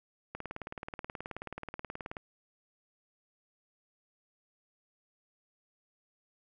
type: click train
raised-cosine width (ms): 0.5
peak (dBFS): -24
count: 35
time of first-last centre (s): 0.35-2.168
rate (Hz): 18.7
effects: none